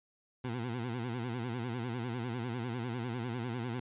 20% pulse tone with vibrato, 120 Hz, B2, 49 cents flat, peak -30 dBFS, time 0.44-3.8 s, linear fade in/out 5 ms, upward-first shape sine, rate 10 Hz, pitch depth 120 cents each way, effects resampled to 8000 Hz

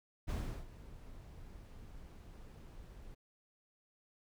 brown noise with ADSR envelope, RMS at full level -35 dBFS, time 0.27-3.15 s, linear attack 28 ms, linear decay 350 ms, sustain -17 dB, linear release 13 ms, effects none

